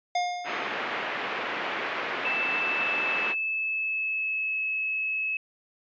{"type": "tone with exponential decay", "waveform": "square", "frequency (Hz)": 712, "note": "F5", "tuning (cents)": 33, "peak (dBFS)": -23, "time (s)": [0.15, 1.07], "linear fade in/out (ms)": 5, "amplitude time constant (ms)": 200}
{"type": "low-pass noise", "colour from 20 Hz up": "white", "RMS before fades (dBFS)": -31, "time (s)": [0.44, 3.35], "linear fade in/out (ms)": 50, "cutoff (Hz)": 2500, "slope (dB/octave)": 24}
{"type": "tone with pitch glide", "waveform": "sine", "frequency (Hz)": [2642, 2585], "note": ["E7", "E7"], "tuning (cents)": [3, -34], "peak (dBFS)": -26, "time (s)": [2.25, 5.37], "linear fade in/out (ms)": 2, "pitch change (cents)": -37, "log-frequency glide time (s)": [2.43, 4.58]}
{"effects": ["high-pass 300 Hz 12 dB/octave", "resampled to 16000 Hz"]}